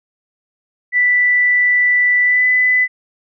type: tone with pitch glide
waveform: sine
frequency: 1975.5 to 2002 Hz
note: B6 to B6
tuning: 0 to +23 cents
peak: -10 dBFS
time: 0.92-2.88 s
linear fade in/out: 50 ms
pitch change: +23 cents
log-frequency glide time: 2.23-2.46 s
effects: none